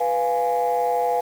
sine chord, F diminished, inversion second, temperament equal, 493.9 / 698.5 / 830.6 Hz, Cb5 / F5 / Ab5, 0 / 0 / 0 cents, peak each -22 dBFS, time 0-1.21 s, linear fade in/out 10 ms, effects tanh soft clip ceiling -13 dBFS + 7-bit

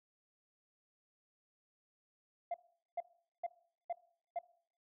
sine tone bursts, 692 Hz, F5, 16 cents flat, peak -33 dBFS, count 5, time 2.51-4.39 s, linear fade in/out 5 ms, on 32 ms, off 430 ms, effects noise-tail reverb RT60 0.6 s tail -20 dB re dry + tanh soft clip ceiling -33 dBFS

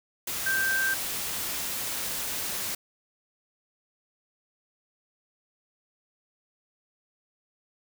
sine tone in noise, 1568 Hz, G6, in tune, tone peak -24 dBFS, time 0.46-0.94 s, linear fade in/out 5 ms, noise white, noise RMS -32 dBFS, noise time 0.27-2.75 s, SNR +5 dB, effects none

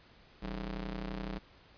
sawtooth ring-modulated tone, 118.5 Hz, A#2, 29 cents sharp, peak -30 dBFS, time 0.42-1.39 s, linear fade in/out 10 ms, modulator 75.1 Hz, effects pink hiss -60 dBFS RMS until 1.77 s + resampled to 11025 Hz

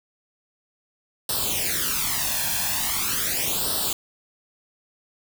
white noise with flanger, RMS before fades -25 dBFS, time 1.29-3.93 s, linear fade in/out 2 ms, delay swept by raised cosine 0.22 to 1.2 ms, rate 0.41 Hz, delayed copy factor +0.8, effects none

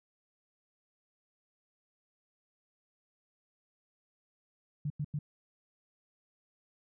sine tone bursts, 147.6 Hz, D3, 9 cents sharp, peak -31 dBFS, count 3, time 4.85-5.19 s, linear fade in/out 5 ms, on 52 ms, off 92 ms, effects none

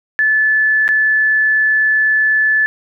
sine tone with dropouts, 1736 Hz, A6, 24 cents flat, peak -10 dBFS, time 0.19-2.66 s, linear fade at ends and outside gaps 0 ms, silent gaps 0.879-0.889 s, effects none

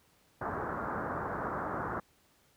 white low-pass noise, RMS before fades -36 dBFS, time 0.41-2 s, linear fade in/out 5 ms, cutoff 1500 Hz, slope 48 dB/octave, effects pink hiss -67 dBFS RMS until 2.56 s + high-pass 60 Hz 12 dB/octave

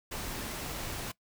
pink noise, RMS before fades -38 dBFS, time 0.11-1.12 s, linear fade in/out 10 ms, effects noise-tail reverb RT60 0.1 s tail -20 dB re dry

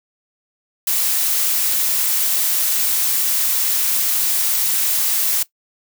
blue noise, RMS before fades -18 dBFS, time 0.87-5.43 s, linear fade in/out 5 ms, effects noise-tail reverb RT60 0.1 s tail -17 dB re dry

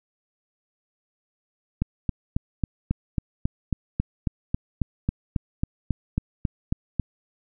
click train, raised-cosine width 5 ms, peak -10 dBFS, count 20, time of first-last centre 1.82-6.997 s, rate 3.67 Hz, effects none

